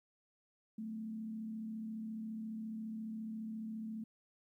sine tone with frequency modulation, 220 Hz, A3, in tune, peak -40 dBFS, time 0.78-4.04 s, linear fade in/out 5 ms, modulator 34.5 Hz, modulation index 0.35, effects 13-bit

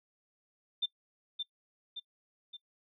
sine tone with echo, 3579 Hz, A7, 29 cents sharp, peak -28 dBFS, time 0.82-0.86 s, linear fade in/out 10 ms, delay 570 ms, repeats 3, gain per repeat -5 dB, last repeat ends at 2.57 s, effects noise-tail reverb RT60 0.1 s tail -21 dB re dry

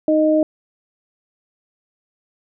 sine tone pair together, 311.1 / 618.8 Hz, D#4 / D#5, 0 / -10 cents, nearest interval octave, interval 1190 cents, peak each -15 dBFS, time 0.08-0.43 s, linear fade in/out 2 ms, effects none

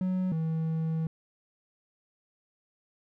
triangle tone pair in turn, 185 / 160.98 Hz, F#3 / E3, 0 / -41 cents, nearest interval major second, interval 241 cents, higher first, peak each -24 / -25 dBFS, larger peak first, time 0.01-0.32 / 0.32-1.07 s, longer second, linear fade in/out 2 ms, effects none

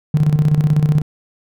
triangle tone with tremolo, 150.8 Hz, D3, 46 cents sharp, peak -5 dBFS, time 0.14-1.02 s, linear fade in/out 5 ms, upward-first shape square, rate 16 Hz, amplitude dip 70%, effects tanh soft clip ceiling -6 dBFS

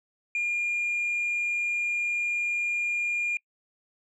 sine tone, 2413 Hz, D7, 46 cents sharp, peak -23 dBFS, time 0.35-3.37 s, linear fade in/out 2 ms, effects noise-tail reverb RT60 0.1 s tail -26 dB re dry + tanh soft clip ceiling -23 dBFS

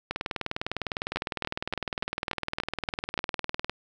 two click trains, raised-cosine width 0.3 ms, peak -13 / -13 dBFS, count 8 / 72, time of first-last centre 1.16-3.177 / 0.11-3.696 s, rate 3.47 / 19.8 Hz, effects none

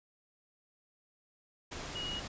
sine tone in noise, 2894 Hz, F#7, 39 cents flat, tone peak -37 dBFS, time 1.95-2.2 s, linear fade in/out 10 ms, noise pink, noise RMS -42 dBFS, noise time 1.71-2.28 s, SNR +2 dB, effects resampled to 16000 Hz

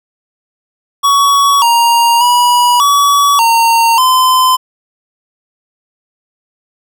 square tone with pitch steps, 1124 / 937 / 972 / 1137 / 919 / 1026 Hz, C#6 / A#5 / B5 / C#6 / A#5 / C6, +24 / +9 / -28 / +44 / -25 / -34 cents, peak -7 dBFS, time 1.03-4.57 s, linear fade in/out 20 ms, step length 590 ms, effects none

